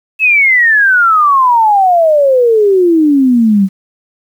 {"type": "exponential sweep", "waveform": "sine", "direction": "down", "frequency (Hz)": [2637, 187.2], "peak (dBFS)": -5, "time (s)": [0.19, 3.69], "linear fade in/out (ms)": 50, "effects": ["7-bit"]}